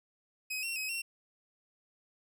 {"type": "tone with pitch steps", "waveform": "sawtooth", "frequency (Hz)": [2530, 2727, 2542, 2728], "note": ["D#7", "F7", "D#7", "F7"], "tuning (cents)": [28, -42, 36, -41], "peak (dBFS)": -31, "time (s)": [0.5, 1.02], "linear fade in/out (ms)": 10, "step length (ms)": 130, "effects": []}